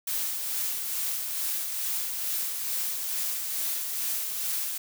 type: noise with tremolo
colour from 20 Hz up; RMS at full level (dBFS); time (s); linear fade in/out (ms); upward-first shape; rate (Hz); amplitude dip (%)
blue; -29; 0.07-4.78; 5; sine; 2.3; 35
effects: none